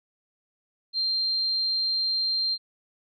sine tone, 4171 Hz, C8, 6 cents flat, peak -23 dBFS, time 0.93-2.58 s, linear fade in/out 50 ms, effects none

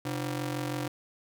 sawtooth ring-modulated tone, 213.4 Hz, G#3, 47 cents sharp, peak -24 dBFS, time 0.05-0.88 s, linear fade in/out 5 ms, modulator 83.6 Hz, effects none

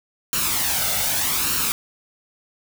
white noise with flanger, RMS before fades -22 dBFS, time 0.33-1.72 s, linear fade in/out 0 ms, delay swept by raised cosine 0.71 to 1.43 ms, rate 0.83 Hz, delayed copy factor +0.6, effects none

